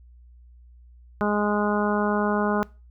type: harmonic tone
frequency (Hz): 207.7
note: G#3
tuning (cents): 0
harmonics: 1 / 2 / 3 / 4 / 5 / 6 / 7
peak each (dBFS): -24 / -27 / -29 / -30 / -31 / -32 / -32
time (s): 1.21-2.63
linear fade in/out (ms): 0
effects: noise-tail reverb RT60 0.3 s tail -22 dB re dry + added 60 Hz sine -47 dBFS peak until 2.9 s